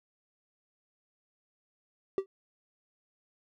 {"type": "tone with exponential decay", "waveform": "triangle", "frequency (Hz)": 387.5, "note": "G4", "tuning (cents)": -20, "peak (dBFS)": -20, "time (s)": [2.18, 2.26], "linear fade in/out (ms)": 1, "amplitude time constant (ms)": 17, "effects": []}